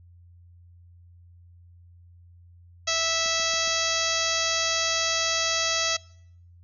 harmonic tone, 656 Hz, E5, 9 cents flat, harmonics 1 / 2 / 3 / 4 / 5 / 6 / 7 / 8 / 9 / 10, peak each -32 / -32 / -32 / -32 / -32 / -32 / -32 / -32 / -32 / -32 dBFS, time 2.87-5.97 s, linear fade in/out 10 ms
click train, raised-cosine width 3 ms, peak -34 dBFS, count 4, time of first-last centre 3.26-3.676 s, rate 7.21 Hz
effects noise-tail reverb RT60 0.7 s tail -24 dB re dry + added 87 Hz sine -49 dBFS peak until 6.63 s

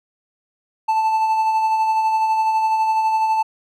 triangle tone with tremolo, 880 Hz, A5, in tune, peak -12 dBFS, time 0.88-3.43 s, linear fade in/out 10 ms, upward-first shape sine, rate 12 Hz, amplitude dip 35%, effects none

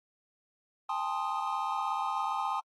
triangle chord, A half-diminished seventh, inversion third, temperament equal with one note detuned, 803.2 / 880 / 1046.5 / 1244.5 Hz, G5 / A5 / C6 / Eb6, +42 / 0 / 0 / 0 cents, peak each -34 dBFS, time 0.89-2.6 s, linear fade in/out 5 ms, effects AAC 32 kbps

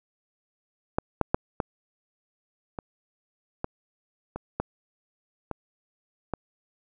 clicks, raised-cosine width 1 ms, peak -9 / -7 / -6 / -11 / -19 / -14 / -19 / -12 / -17 / -14 dBFS, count 10, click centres 0.985 / 1.213 / 1.345 / 1.602 / 2.788 / 3.644 / 4.36 / 4.6 / 5.513 / 6.337 s, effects none

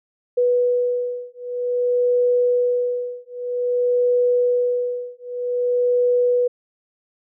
sine beating tone pair, 490.6 / 491.12 Hz, B4 / B4, -12 / -10 cents, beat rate 0.52 Hz, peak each -20 dBFS, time 0.37-6.48 s, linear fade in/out 10 ms, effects none

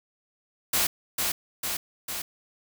white noise with echo, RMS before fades -24 dBFS, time 0.73-0.87 s, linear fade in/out 5 ms, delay 450 ms, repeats 3, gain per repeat -3 dB, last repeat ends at 2.22 s, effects none

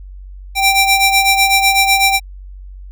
sawtooth ring-modulated tone, 1568 Hz, G6, in tune, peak -3 dBFS, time 0.55-2.2 s, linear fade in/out 50 ms, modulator 788 Hz, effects added 47 Hz sine -30 dBFS peak until 2.91 s

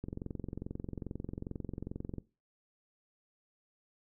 click train, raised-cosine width 3 ms, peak -26 dBFS, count 49, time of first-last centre 0.04-2.183 s, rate 22.4 Hz, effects noise-tail reverb RT60 0.3 s tail -20 dB re dry

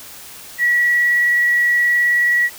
sine tone with vibrato, 1931 Hz, B6, 39 cents flat, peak -12 dBFS, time 0.58-2.5 s, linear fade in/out 50 ms, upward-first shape triangle, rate 19 Hz, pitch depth 12 cents each way, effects white hiss -37 dBFS RMS until 2.58 s

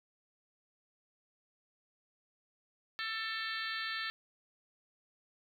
harmonic tone with a mistuned harmonic, 444 Hz, A4, 16 cents sharp, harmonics 3 / 4 / 5 / 6 / 7 / 8 / 9 / 10, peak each -43 / -39 / -46 / -47 / -47 / -47 / -45 / -47 dBFS, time 2.99-4.1 s, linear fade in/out 0 ms, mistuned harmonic 7, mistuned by +36 cents, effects 11-bit

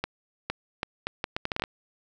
accelerating click train, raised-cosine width 0.3 ms, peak -12 dBFS, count 12, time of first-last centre 0.04-1.639 s, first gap 460 ms, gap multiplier 0.72, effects none

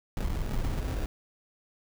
brown noise with sample-and-hold, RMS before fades -30 dBFS, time 0.17-1.06 s, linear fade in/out 2 ms, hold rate 1050 Hz, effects none

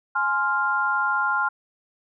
sine chord, F minor, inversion first, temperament just, 838.1 / 1047.7 / 1396.9 Hz, Ab5 / C6 / F6, +16 / +2 / 0 cents, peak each -27 / -26 / -22 dBFS, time 0.15-1.49 s, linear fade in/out 10 ms, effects none

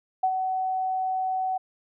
sine tone with ADSR envelope, 752 Hz, F#5, 28 cents sharp, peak -18 dBFS, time 0.23-1.58 s, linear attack 8 ms, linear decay 65 ms, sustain -6 dB, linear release 11 ms, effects none

